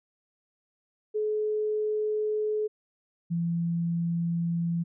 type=tone pair in turn; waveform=sine; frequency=426.7 / 169.34 Hz; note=G#4 / E3; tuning=+47 / +47 cents; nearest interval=octave + major third; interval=1600 cents; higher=first; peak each=-25 dBFS; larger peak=neither; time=1.14-2.68 / 3.3-4.84 s; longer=neither; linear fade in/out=20 ms; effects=none